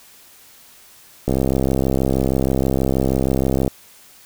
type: click train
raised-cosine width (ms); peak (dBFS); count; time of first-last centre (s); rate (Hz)
2; -5; 160; 1.28-3.678; 66.3
effects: white hiss -47 dBFS RMS until 4.25 s